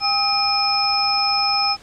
sine tone cluster, 804 / 1275 / 2422 / 5180 Hz, G5 / D#6 / D#7 / E8, +44 / +42 / -47 / -31 cents, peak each -22 / -25 / -27 / -18 dBFS, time 0-1.77 s, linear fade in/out 50 ms, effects pink hiss -46 dBFS RMS until 1.82 s + low-pass 8000 Hz 12 dB/octave

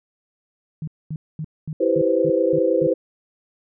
sine tone bursts, 155.56 Hz, D#3, in tune, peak -25 dBFS, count 8, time 0.82-2.87 s, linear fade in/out 2 ms, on 55 ms, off 230 ms
sine chord, C major seventh, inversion first, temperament equal, 329.6 / 392 / 493.9 / 523.3 Hz, E4 / G4 / B4 / C5, 0 / 0 / 0 / 0 cents, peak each -22 / -23 / -21 / -20 dBFS, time 1.8-2.94 s, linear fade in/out 10 ms
effects none

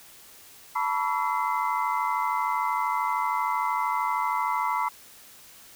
sine tone cluster, 886 / 979 / 1132 / 1331 / 2060 Hz, A5 / B5 / C#6 / E6 / C7, +12 / -15 / +36 / +16 / -28 cents, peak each -30 / -27 / -30 / -34 / -35 dBFS, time 0.75-4.89 s, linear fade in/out 10 ms, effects white hiss -50 dBFS RMS until 5.75 s

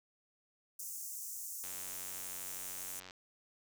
pink high-pass noise, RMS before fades -44 dBFS, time 0.79-3 s, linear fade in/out 5 ms, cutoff 6100 Hz, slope 48 dB/octave
click train, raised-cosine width 0.2 ms, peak -32 dBFS, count 137, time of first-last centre 1.64-3.109 s, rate 92.6 Hz
effects none

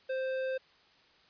sine tone with tanh clipping, 523.3 Hz, C5, in tune, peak -33 dBFS, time 0.09-0.58 s, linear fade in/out 10 ms, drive 13 dB, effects white hiss -63 dBFS RMS until 1.29 s + resampled to 11025 Hz

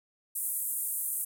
pink band-pass noise, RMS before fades -33 dBFS, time 0.35-1.25 s, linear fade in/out 10 ms, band 8700 to 15000 Hz, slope 48 dB/octave, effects none

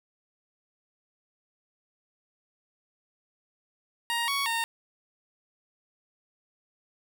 15% pulse tone with pitch steps, 937 / 1116 / 918 Hz, A#5 / C#6 / A#5, +9 / +11 / -27 cents, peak -20 dBFS, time 4.1-4.64 s, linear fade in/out 0 ms, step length 180 ms, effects none

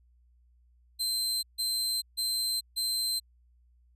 sawtooth tone bursts, 4107 Hz, C8, 33 cents flat, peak -25 dBFS, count 4, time 0.99-3.2 s, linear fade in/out 20 ms, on 440 ms, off 150 ms, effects added 60 Hz sine -60 dBFS peak until 3.95 s + resampled to 32000 Hz

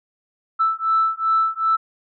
sine beating tone pair, 1318.5 / 1321.1 Hz, E6 / E6, 0 / +3 cents, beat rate 2.6 Hz, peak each -19 dBFS, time 0.59-1.77 s, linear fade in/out 20 ms, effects tanh soft clip ceiling -9 dBFS

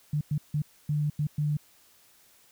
sine tone bursts at uneven times, 148.8 Hz, D3, 23 cents sharp, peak -24 dBFS, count 6, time 0.13-0.21 / 0.31-0.38 / 0.54-0.62 / 0.89-1.1 / 1.19-1.27 / 1.38-1.57 s, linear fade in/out 5 ms, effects white hiss -60 dBFS RMS until 2.51 s

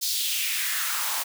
white noise with high-pass filter sweep, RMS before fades -27 dBFS, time 0.01-1.24 s, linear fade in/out 20 ms, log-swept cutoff 4700 to 770 Hz, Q 2.5, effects none

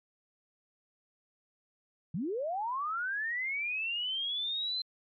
sine linear sweep, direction up, 140.2 to 4118 Hz, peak -31 dBFS, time 2.14-4.82 s, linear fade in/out 5 ms, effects MP3 48 kbps

